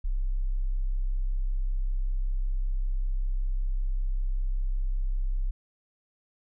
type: tone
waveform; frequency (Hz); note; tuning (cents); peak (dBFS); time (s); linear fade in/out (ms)
sine; 32.61; C1; -5; -24; 0.04-5.51; 10
effects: none